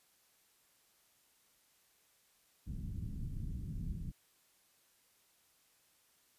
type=low-pass noise; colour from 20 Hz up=pink; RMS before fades=-41 dBFS; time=2.66-4.12 s; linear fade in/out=20 ms; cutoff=200 Hz; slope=24 dB/octave; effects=white hiss -71 dBFS RMS until 6.38 s + resampled to 32000 Hz